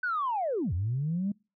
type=linear two-way sweep; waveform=sine; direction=down then up; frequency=1523 to 80.8 to 208.2 Hz; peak=-26 dBFS; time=0.03-1.32 s; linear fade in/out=5 ms; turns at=0.73 s; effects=noise-tail reverb RT60 0.3 s tail -25 dB re dry + tanh soft clip ceiling -22 dBFS